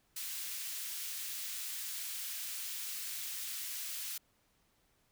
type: high-pass noise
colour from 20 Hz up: white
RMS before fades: -41 dBFS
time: 0.16-4.18 s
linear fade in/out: 5 ms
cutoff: 2100 Hz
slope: 12 dB/octave
effects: pink hiss -73 dBFS RMS until 5.11 s